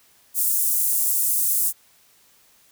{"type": "high-pass noise", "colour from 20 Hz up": "pink", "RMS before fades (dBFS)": -21, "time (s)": [0.34, 1.73], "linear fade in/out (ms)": 50, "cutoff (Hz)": 8900, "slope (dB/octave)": 24, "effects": ["white hiss -57 dBFS RMS until 2.71 s"]}